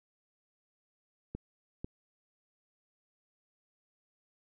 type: clicks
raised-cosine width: 3 ms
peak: -25 dBFS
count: 2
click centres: 1.35 / 1.845 s
effects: none